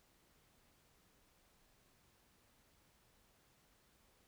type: silence
effects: pink hiss -72 dBFS RMS until 4.27 s